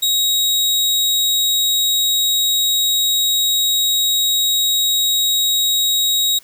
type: tone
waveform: sawtooth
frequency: 3800 Hz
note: A#7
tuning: 33 cents sharp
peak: -11 dBFS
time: 0.02-6.39 s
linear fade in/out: 10 ms
effects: white hiss -48 dBFS RMS until 6.43 s